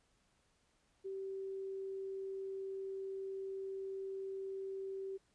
sine tone, 386.6 Hz, G4, 24 cents flat, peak -40 dBFS, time 1.04-5.18 s, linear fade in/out 20 ms, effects pink hiss -75 dBFS RMS until 5.34 s + resampled to 22050 Hz

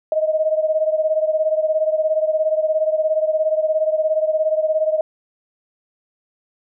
sine beating tone pair, 622.3 / 639.3 Hz, D#5 / D#5, 0 / +47 cents, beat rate 17 Hz, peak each -17 / -21 dBFS, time 0.12-5.01 s, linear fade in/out 2 ms, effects none

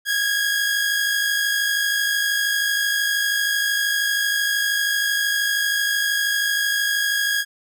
sawtooth tone pair together, 1639 / 1691.9 Hz, G#6 / G#6, -23 / +32 cents, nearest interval minor second, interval 55 cents, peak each -16 / -24 dBFS, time 0.05-7.45 s, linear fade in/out 50 ms, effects none

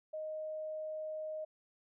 sine tone, 622.3 Hz, D#5, in tune, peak -38 dBFS, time 0.13-1.45 s, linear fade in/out 10 ms, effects none

